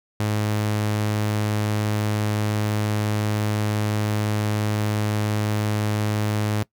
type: tone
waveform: sawtooth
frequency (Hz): 105.8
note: G#2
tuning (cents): +33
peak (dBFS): -17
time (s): 0.2-6.63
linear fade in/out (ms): 0
effects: noise-tail reverb RT60 0.1 s tail -21 dB re dry